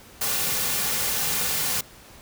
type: noise with comb filter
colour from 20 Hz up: white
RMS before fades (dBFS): -25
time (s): 0.21-1.81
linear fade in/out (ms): 5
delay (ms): 3.1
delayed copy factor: -0.5
effects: pink hiss -48 dBFS RMS until 2.21 s